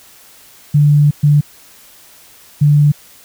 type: tone bursts at uneven times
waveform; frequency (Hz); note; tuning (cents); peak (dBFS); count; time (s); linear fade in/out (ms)
sine; 146.83; D3; 0; -6; 3; 0.74-1.11 / 1.23-1.41 / 2.61-2.92; 10
effects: white hiss -43 dBFS RMS until 3.24 s